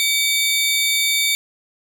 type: tone pair together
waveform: sawtooth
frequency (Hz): 2279 / 3618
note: C#7 / A7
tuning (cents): +47 / +48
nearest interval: minor sixth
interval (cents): 801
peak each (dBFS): -16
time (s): 0-1.35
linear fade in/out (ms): 0
effects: none